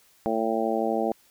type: harmonic tone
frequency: 112.3 Hz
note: A2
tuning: 36 cents sharp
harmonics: 2 / 3 / 4 / 5 / 6 / 7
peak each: -30 / -30 / -30 / -30 / -30 / -30 dBFS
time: 0.26-1.12 s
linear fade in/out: 0 ms
effects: white hiss -60 dBFS RMS until 1.3 s